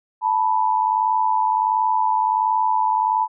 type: tone pair together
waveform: sine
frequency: 879 / 980.4 Hz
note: A5 / B5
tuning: -2 / -13 cents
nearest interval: major second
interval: 189 cents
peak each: -19 dBFS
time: 0.21-3.28 s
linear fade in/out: 50 ms
effects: none